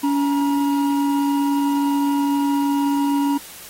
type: tone pair together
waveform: triangle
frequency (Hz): 282.9 / 950.7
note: C#4 / A#5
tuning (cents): +35 / +34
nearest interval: octave + major sixth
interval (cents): 2099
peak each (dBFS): -15 / -23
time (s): 0.03-3.38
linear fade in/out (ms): 10
effects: white hiss -39 dBFS RMS until 3.69 s + AAC 48 kbps